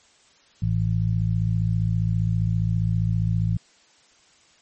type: harmonic tone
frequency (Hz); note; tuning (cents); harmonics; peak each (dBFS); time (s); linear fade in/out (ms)
55; A1; 0; 1 / 2 / 3; -29 / -21 / -25; 0.62-3.57; 5
effects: white hiss -57 dBFS RMS until 4.61 s + MP3 32 kbps